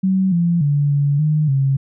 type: tone with pitch steps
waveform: sine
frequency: 189.5 / 171.2 / 144.3 / 142.9 / 152.8 / 136.2 Hz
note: F#3 / F3 / D3 / D3 / D#3 / C#3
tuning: +42 / -34 / -30 / -47 / -31 / -30 cents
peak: -13 dBFS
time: 0.03-1.77 s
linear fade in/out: 10 ms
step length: 290 ms
effects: none